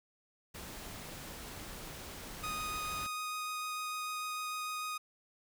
pink noise, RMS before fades -46 dBFS, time 0.54-3.07 s, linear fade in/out 10 ms
sawtooth tone with vibrato, 1244.5 Hz, D#6, in tune, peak -33 dBFS, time 2.43-4.98 s, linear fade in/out 10 ms, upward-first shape triangle, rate 6.7 Hz, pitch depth 8 cents each way
effects none

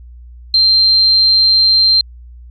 sine tone, 4153 Hz, C8, 14 cents flat, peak -7 dBFS, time 0.54-2.01 s, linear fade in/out 2 ms, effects added 60 Hz sine -33 dBFS peak until 2.5 s

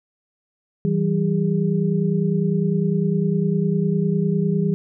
sine tone cluster, 162 / 191.9 / 406.6 Hz, E3 / G3 / G#4, -30 / -37 / -37 cents, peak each -20 / -21 / -25 dBFS, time 0.85-4.74 s, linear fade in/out 0 ms, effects none

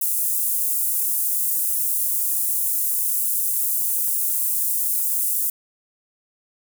pink high-pass noise, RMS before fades -22 dBFS, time 0.01-5.5 s, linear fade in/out 5 ms, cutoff 9800 Hz, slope 24 dB/octave, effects none

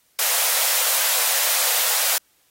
white high-pass noise, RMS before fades -20 dBFS, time 0.19-2.18 s, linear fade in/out 0 ms, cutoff 480 Hz, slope 96 dB/octave, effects white hiss -62 dBFS RMS until 2.5 s + AAC 48 kbps

